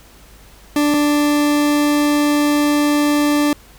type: tone pair in turn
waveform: 40% pulse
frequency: 293.7 / 293.7 Hz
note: D4 / D4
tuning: 0 / 0 cents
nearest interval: unison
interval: 0 cents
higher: neither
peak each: -12 dBFS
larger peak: neither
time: 0.76-0.94 / 0.94-3.53 s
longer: second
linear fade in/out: 2 ms
effects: added 50 Hz sine -45 dBFS peak until 3.78 s + pink hiss -46 dBFS RMS until 3.78 s